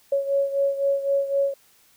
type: beating tone pair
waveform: sine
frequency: 554.4 / 558.3 Hz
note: C#5 / C#5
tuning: 0 / +12 cents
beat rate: 3.9 Hz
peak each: -21 / -26 dBFS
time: 0.12-1.54 s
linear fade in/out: 5 ms
effects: white hiss -58 dBFS RMS until 1.96 s